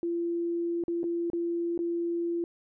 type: tone with dropouts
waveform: sine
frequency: 341.2 Hz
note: F4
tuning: 40 cents flat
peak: -27 dBFS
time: 0.03-2.44 s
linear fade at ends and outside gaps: 1 ms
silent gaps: 0.838-0.881 / 1.032-1.04 / 1.301-1.332 / 1.777-1.79 s
effects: none